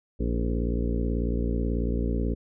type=harmonic tone with a mistuned harmonic; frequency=58.27 Hz; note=A#1; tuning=in tune; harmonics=1 / 2 / 3 / 4 / 5 / 6 / 7 / 8 / 9; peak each=-26 / -34 / -34 / -32 / -35 / -41 / -36 / -38 / -43 dBFS; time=0.19-2.35 s; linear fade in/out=20 ms; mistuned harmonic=6; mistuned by=-73 cents; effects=none